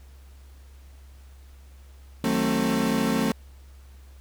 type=tone cluster; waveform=35% pulse; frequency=161.7 / 190 / 223.6 / 267.7 Hz; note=E3 / F#3 / A3 / C4; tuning=-33 / +46 / +28 / +40 cents; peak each=-30 / -28 / -23 / -25 dBFS; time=2.24-3.32 s; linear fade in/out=2 ms; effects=added 67 Hz sine -45 dBFS peak until 4.2 s + pink hiss -59 dBFS RMS until 4.2 s